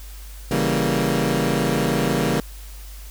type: chord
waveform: 20% pulse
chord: C# diminished seventh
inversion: none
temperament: equal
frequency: 138.59 / 164.81 / 196 / 233.1 Hz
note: C#3 / E3 / G3 / Bb3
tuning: 0 / 0 / 0 / 0 cents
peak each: -19 / -20 / -20 / -19 dBFS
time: 0.51-2.4 s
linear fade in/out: 2 ms
effects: added 50 Hz sine -35 dBFS peak until 3.1 s + white hiss -45 dBFS RMS until 3.1 s